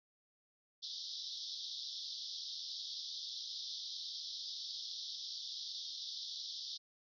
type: band-pass noise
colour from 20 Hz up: pink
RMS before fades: -45 dBFS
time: 0.82-6.78 s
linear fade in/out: 20 ms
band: 3400 to 5600 Hz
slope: 96 dB/octave
effects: none